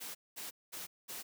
white noise bursts, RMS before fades -44 dBFS, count 4, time 0-1.23 s, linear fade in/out 20 ms, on 150 ms, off 210 ms, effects high-pass 150 Hz 12 dB/octave

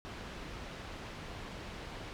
pink low-pass noise, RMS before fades -45 dBFS, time 0.05-2.13 s, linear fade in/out 0 ms, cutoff 3900 Hz, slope 12 dB/octave, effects none

